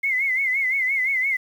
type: tone with vibrato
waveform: sine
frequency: 2106 Hz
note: C7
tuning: 11 cents sharp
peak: -19 dBFS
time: 0.03-1.37 s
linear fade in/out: 10 ms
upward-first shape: sine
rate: 5.8 Hz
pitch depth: 92 cents each way
effects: 8-bit